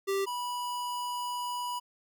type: tone pair in turn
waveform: square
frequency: 392 / 979.3 Hz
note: G4 / B5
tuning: 0 / -15 cents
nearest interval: octave + major third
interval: 1585 cents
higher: second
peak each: -28 / -33 dBFS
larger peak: first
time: 0.07-0.26 / 0.26-1.8 s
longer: second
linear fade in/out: 20 ms
effects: none